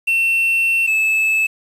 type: tone pair in turn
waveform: triangle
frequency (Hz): 2700 / 2610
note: E7 / E7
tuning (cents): +41 / -18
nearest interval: minor second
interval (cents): 59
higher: first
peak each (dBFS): -12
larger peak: neither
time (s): 0.07-0.87 / 0.87-1.47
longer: first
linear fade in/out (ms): 10
effects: resampled to 32000 Hz + 7-bit